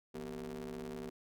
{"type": "ring-modulated tone", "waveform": "30% pulse", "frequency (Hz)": 71.9, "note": "D2", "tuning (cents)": -36, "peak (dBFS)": -36, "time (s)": [0.14, 1.1], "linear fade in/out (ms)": 10, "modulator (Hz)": 315, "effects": []}